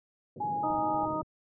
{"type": "band-pass noise", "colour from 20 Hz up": "pink", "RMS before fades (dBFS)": -43, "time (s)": [0.36, 1.23], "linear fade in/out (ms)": 5, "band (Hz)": [110, 540], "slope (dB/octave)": 48}
{"type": "tone with vibrato", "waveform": "sine", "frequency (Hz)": 830.6, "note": "G#5", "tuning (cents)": 0, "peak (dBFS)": -29, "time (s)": [0.4, 1.06], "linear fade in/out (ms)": 10, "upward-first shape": "triangle", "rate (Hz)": 4.6, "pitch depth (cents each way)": 18}
{"type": "harmonic tone", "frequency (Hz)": 311.1, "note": "D#4", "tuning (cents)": 0, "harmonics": [1, 2, 3, 4], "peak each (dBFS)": [-35, -35, -35, -35], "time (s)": [0.63, 1.22], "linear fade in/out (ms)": 10}
{"type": "clicks", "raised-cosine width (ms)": 5, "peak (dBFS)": -37, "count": 8, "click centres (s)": [0.705, 0.747, 0.786, 0.944, 1.034, 1.077, 1.133, 1.229]}
{"effects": []}